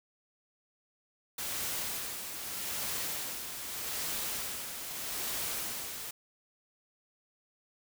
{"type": "noise with tremolo", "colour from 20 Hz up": "white", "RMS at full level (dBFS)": -35, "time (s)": [1.38, 6.11], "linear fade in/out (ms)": 5, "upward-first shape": "sine", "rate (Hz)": 0.81, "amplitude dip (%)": 50, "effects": []}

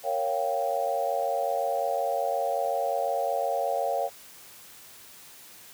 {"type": "chord", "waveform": "sine", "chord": "G half-diminished seventh", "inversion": "first", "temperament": "equal", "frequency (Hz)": [466.2, 554.4, 698.5, 784], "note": ["Bb4", "Db5", "F5", "G5"], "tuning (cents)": [0, 0, 0, 0], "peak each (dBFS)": [-34, -29, -29, -31], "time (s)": [0.03, 4.1], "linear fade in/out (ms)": 50, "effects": ["white hiss -49 dBFS RMS until 5.73 s", "high-pass 60 Hz 12 dB/octave"]}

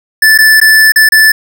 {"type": "tone with dropouts", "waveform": "square", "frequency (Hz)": 1751, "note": "A6", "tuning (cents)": -9, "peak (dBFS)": -3, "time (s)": [0.22, 1.32], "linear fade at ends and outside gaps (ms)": 5, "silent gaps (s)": [[0.378, 0.386], [0.602, 0.614], [0.921, 0.959], [1.09, 1.12]], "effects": []}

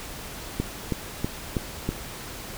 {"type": "click train", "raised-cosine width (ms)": 3, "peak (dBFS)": -11, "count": 5, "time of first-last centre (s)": [0.6, 1.89], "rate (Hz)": 3.1, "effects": ["pink hiss -38 dBFS RMS until 2.57 s"]}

